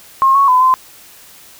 sine tone with pitch steps, 1072 / 1108 / 1010 / 1032 Hz, C6 / C#6 / B5 / C6, +42 / -1 / +39 / -24 cents, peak -7 dBFS, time 0.22-0.74 s, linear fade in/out 0 ms, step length 130 ms, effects white hiss -41 dBFS RMS until 1.59 s

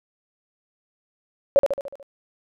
sine tone with echo, 558 Hz, C#5, 11 cents sharp, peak -10 dBFS, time 1.56-1.59 s, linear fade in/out 0 ms, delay 73 ms, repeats 6, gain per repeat -5 dB, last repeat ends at 2.028 s, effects none

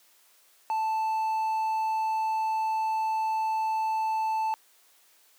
triangle tone, 880 Hz, A5, in tune, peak -23 dBFS, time 0.7-4.54 s, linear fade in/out 0 ms, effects white hiss -61 dBFS RMS until 5.38 s + high-pass 400 Hz 12 dB/octave

